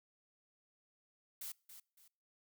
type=noise with echo; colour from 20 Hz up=blue; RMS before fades=-45 dBFS; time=1.41-1.52 s; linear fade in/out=5 ms; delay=280 ms; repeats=2; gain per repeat=-10 dB; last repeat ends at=2.08 s; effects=noise-tail reverb RT60 0.5 s tail -26 dB re dry